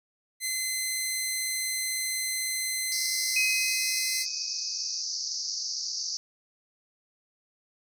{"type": "tone", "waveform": "10% pulse", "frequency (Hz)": 2054, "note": "C7", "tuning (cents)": -33, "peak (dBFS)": -19, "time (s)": [0.4, 4.26], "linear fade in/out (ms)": 50}
{"type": "band-pass noise", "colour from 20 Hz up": "pink", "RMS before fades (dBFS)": -33, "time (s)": [2.92, 6.17], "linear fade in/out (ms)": 0, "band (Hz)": [4600, 6200], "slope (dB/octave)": 96}
{"type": "tone with exponential decay", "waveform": "sine", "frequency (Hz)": 2525, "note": "D#7", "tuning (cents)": 25, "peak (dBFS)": -22, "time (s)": [3.36, 5.02], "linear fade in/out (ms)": 5, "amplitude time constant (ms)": 360}
{"effects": []}